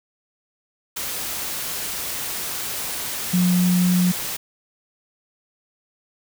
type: tone in noise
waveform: sine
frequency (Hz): 179.6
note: F3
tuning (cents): +49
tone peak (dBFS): -15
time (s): 3.33-4.12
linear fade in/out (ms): 10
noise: white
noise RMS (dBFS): -28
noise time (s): 0.96-4.37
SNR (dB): +10
effects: none